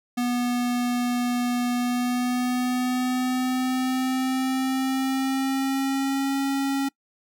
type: tone with pitch glide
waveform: square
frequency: 244.2 to 274.1 Hz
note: B3 to C#4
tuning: -19 to -19 cents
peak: -23 dBFS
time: 0.17-6.89 s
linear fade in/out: 10 ms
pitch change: +200 cents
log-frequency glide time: 1.75-6.4 s
effects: noise-tail reverb RT60 0.1 s tail -24 dB re dry

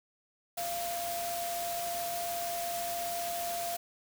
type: tone in noise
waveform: sine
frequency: 691 Hz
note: F5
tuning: 19 cents flat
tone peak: -34 dBFS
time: 0.57-3.77 s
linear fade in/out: 10 ms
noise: white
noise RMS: -39 dBFS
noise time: 0.57-3.77 s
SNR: +2 dB
effects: none

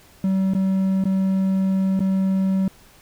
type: tone with dropouts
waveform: triangle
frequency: 191.1 Hz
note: G3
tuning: 44 cents flat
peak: -15 dBFS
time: 0.24-2.68 s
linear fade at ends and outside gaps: 2 ms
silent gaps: 0.537-0.549 / 1.04-1.054 / 1.994-2.004 s
effects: pink hiss -51 dBFS RMS until 3.01 s

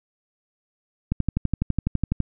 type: click train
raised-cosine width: 5 ms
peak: -9 dBFS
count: 14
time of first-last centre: 1.12-2.203 s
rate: 12 Hz
effects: none

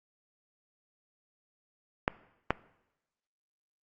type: clicks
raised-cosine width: 0.5 ms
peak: -9 dBFS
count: 2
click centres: 2.079 / 2.506 s
effects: noise-tail reverb RT60 0.9 s tail -20 dB re dry + Opus 48 kbps

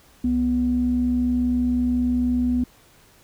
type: tone pair together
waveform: sine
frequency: 65.33 / 246.9 Hz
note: C2 / B3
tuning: -2 / 0 cents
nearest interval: octave + major seventh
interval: 2302 cents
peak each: -27 / -18 dBFS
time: 0.24-2.64 s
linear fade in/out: 5 ms
effects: tanh soft clip ceiling -11 dBFS + pink hiss -54 dBFS RMS until 3.23 s

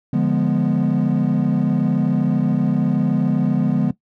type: chord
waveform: triangle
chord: D diminished seventh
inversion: none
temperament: equal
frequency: 146.83 / 174.61 / 207.7 / 246.9 Hz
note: D3 / F3 / Ab3 / Cb4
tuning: 0 / 0 / 0 / 0 cents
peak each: -18 dBFS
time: 0.13-3.91 s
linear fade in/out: 5 ms
effects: noise-tail reverb RT60 0.1 s tail -18 dB re dry + tanh soft clip ceiling -8 dBFS

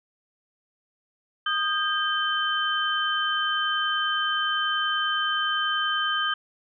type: tone cluster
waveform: sine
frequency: 1236 / 1595 / 3085 Hz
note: D#6 / G6 / G7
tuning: -12 / +30 / -28 cents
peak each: -27 dBFS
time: 1.46-6.34 s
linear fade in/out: 5 ms
effects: none

